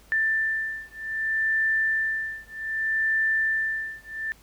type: beating tone pair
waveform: sine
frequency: 1774 / 1774.64 Hz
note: A6 / A6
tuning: +14 / +14 cents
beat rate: 0.64 Hz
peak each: -26 dBFS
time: 0.12-4.32 s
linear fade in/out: 0 ms
effects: added 52 Hz sine -55 dBFS peak until 4.42 s + pink hiss -56 dBFS RMS until 4.42 s